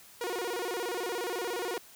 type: tone with vibrato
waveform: sawtooth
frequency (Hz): 415.3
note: G#4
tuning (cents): 0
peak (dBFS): -28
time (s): 0.21-1.78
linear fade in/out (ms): 2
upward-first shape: square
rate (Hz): 17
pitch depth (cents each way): 240
effects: white hiss -54 dBFS RMS until 1.95 s